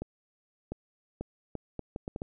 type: accelerating click train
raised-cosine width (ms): 2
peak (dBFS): -22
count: 9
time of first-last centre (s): 0.02-2.219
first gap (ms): 700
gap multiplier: 0.7
effects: none